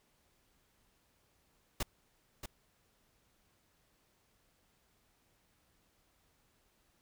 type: noise with echo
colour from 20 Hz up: pink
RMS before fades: -34 dBFS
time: 1.8-1.83 s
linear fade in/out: 5 ms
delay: 630 ms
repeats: 1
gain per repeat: -9 dB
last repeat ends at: 2.46 s
effects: pink hiss -73 dBFS RMS until 7.01 s